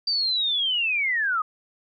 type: linear sweep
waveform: sine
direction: down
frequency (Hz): 4688 to 1214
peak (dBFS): -21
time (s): 0.07-1.42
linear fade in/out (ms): 5
effects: none